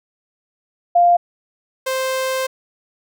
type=tone pair in turn; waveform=sine / sawtooth; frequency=698.5 / 523.3 Hz; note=F5 / C5; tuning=0 / 0 cents; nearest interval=perfect fourth; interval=500 cents; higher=first; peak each=-9 / -15 dBFS; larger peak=first; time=0.95-1.17 / 1.86-2.47 s; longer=second; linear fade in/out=10 ms; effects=none